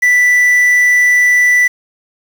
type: tone with quantisation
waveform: triangle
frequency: 1975.5 Hz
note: B6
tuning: in tune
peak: -5 dBFS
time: 0.02-1.68 s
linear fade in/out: 10 ms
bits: 5
effects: none